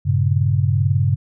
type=chord; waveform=sine; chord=G diminished; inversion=none; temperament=equal; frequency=98 / 116.54 / 138.59 Hz; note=G2 / Bb2 / Db3; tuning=0 / 0 / 0 cents; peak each=-17 / -22 / -18 dBFS; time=0.05-1.16 s; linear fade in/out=20 ms; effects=none